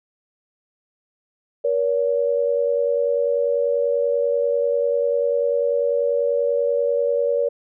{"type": "tone pair together", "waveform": "sine", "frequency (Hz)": [476.8, 567], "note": ["A#4", "C#5"], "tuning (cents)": [39, 39], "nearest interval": "minor third", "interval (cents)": 300, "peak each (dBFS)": -20, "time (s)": [1.64, 7.49], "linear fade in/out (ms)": 10, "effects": []}